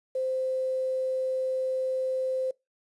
sine tone with quantisation, 520 Hz, C5, 11 cents flat, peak -26 dBFS, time 0.15-2.51 s, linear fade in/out 5 ms, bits 9, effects noise-tail reverb RT60 0.2 s tail -23 dB re dry + resampled to 24000 Hz

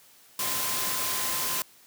sine tone in noise, 1035 Hz, C6, 19 cents flat, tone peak -38 dBFS, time 0.39-1.62 s, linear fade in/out 2 ms, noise white, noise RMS -29 dBFS, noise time 0.39-1.62 s, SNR -12 dB, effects white hiss -56 dBFS RMS until 1.86 s + high-pass 80 Hz 12 dB/octave

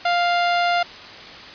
sawtooth tone, 699 Hz, F5, 1 cent sharp, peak -13 dBFS, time 0.05-0.83 s, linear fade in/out 5 ms, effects white hiss -38 dBFS RMS until 1.54 s + resampled to 11025 Hz

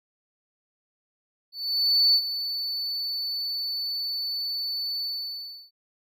triangle tone with ADSR envelope, 4489 Hz, C#8, 21 cents sharp, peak -13 dBFS, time 1.52-5.71 s, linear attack 620 ms, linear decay 68 ms, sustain -13 dB, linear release 680 ms, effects tanh soft clip ceiling -13 dBFS

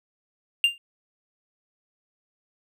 triangle tone with exponential decay, 2794 Hz, F7, in tune, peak -11 dBFS, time 0.64-0.78 s, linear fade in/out 1 ms, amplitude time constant 30 ms, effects none

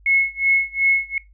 sine tone with tremolo, 2182 Hz, C#7, 28 cents flat, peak -12 dBFS, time 0.06-1.18 s, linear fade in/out 2 ms, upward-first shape sine, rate 2.7 Hz, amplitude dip 95%, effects noise-tail reverb RT60 0.2 s tail -20 dB re dry + added 50 Hz sine -47 dBFS peak until 1.33 s

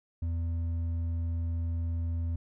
sine tone with hard clipping, 83.7 Hz, E2, 27 cents sharp, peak -30 dBFS, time 0.22-2.36 s, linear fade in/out 5 ms, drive 4 dB, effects none

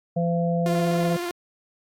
harmonic tone, 170.3 Hz, F3, 43 cents flat, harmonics 1 / 3 / 4, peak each -22 / -27 / -28 dBFS, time 0.16-1.17 s, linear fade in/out 10 ms
sawtooth tone with vibrato, 349.2 Hz, F4, in tune, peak -23 dBFS, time 0.66-1.31 s, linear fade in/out 0 ms, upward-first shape square, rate 16 Hz, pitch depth 20 cents each way
effects AAC 64 kbps

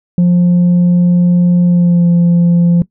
sine tone with pitch glide, 176.3 to 172.47 Hz, F3 to F3, +17 to -21 cents, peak -3 dBFS, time 0.18-2.82 s, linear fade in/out 2 ms, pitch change -38 cents, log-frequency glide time 1.64-2.08 s, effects noise-tail reverb RT60 0.1 s tail -20 dB re dry + tanh soft clip ceiling -5 dBFS

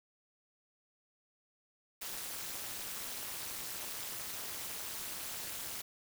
white noise with amplitude modulation, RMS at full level -38 dBFS, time 2.01-5.82 s, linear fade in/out 10 ms, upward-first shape sine, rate 219 Hz, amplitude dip 95%, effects none

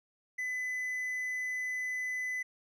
triangle tone, 2007 Hz, B6, 27 cents sharp, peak -31 dBFS, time 0.38-2.43 s, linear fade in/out 10 ms, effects none

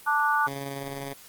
sine chord, D major, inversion second, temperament just, 881 / 1174.7 / 1468.3 Hz, A5 / D6 / F#6, +2 / 0 / -14 cents, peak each -25 dBFS, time 0.06-0.48 s, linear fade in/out 20 ms
10% pulse tone with tremolo, 138.59 Hz, C#3, in tune, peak -23 dBFS, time 0.46-1.14 s, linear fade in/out 20 ms, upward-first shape square, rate 20 Hz, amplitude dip 25%
effects white hiss -49 dBFS RMS until 1.28 s + Opus 32 kbps

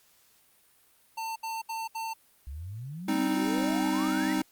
square tone bursts, 898 Hz, A5, 35 cents sharp, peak -33 dBFS, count 4, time 1.17-2.137 s, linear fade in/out 10 ms, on 190 ms, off 69 ms
sine exponential sweep, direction up, 64.2 to 2019 Hz, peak -36 dBFS, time 2.47-4.33 s, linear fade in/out 0 ms
square chord, C minor, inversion second, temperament equal, 196 / 261.6 / 311.1 Hz, G3 / C4 / Eb4, 0 / 0 / 0 cents, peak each -34 / -31 / -29 dBFS, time 3.08-4.42 s, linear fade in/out 5 ms
effects white hiss -63 dBFS RMS until 4.51 s + Opus 48 kbps

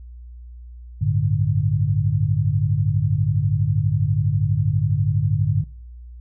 sine chord, G suspended second, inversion none, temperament just, 98 / 110.25 / 147 Hz, G2 / A2 / D3, 0 / +4 / +2 cents, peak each -21 dBFS, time 1.01-5.64 s, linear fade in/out 10 ms, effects noise-tail reverb RT60 0.6 s tail -26 dB re dry + added 60 Hz sine -36 dBFS peak until 6.2 s

